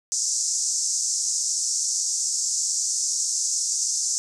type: band-pass noise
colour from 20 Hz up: pink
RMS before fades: -25 dBFS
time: 0.12-4.18 s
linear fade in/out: 0 ms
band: 5600 to 7900 Hz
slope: 48 dB/octave
effects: none